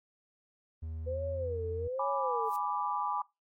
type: tone with pitch glide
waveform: triangle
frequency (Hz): 80 to 85.25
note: D#2 to F2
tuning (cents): +49 to -41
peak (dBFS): -35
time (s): 0.82-1.88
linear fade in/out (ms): 10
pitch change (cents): +110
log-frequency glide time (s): 1.03-1.43
type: tone with vibrato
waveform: sine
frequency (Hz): 495.8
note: B4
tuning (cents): +7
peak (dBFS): -33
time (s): 1.06-2.5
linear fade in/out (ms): 20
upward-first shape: sine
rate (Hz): 1.2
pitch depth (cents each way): 200
type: chord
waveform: sine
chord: G# diminished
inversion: none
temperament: equal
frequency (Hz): 830.6 / 987.8 / 1174.7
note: G#5 / B5 / D6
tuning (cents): 0 / 0 / 0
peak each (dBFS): -35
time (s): 1.99-3.22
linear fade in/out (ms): 5
type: noise with exponential growth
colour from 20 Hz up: violet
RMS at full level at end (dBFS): -44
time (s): 2.41-2.56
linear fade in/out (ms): 0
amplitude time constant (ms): 32
effects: noise-tail reverb RT60 0.2 s tail -19 dB re dry + AAC 48 kbps